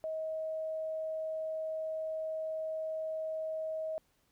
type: tone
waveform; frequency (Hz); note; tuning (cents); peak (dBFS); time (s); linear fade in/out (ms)
sine; 634; D#5; +32; -34; 0.04-3.98; 0
effects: pink hiss -73 dBFS RMS until 4.31 s